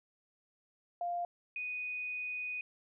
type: tone pair in turn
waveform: sine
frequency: 698.5 / 2485 Hz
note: F5 / D#7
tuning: 0 / -3 cents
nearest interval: octave + minor seventh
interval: 2197 cents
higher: second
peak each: -33 / -36 dBFS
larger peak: first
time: 1.01-1.25 / 1.56-2.61 s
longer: second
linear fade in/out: 2 ms
effects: none